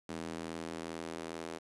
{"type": "tone with high-pass filter sweep", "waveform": "square", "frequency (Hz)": 41.2, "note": "E1", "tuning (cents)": 0, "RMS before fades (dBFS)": -42, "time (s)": [0.08, 1.59], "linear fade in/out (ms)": 20, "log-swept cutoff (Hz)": [240, 360], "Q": 1.3, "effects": ["resampled to 24000 Hz", "10-bit"]}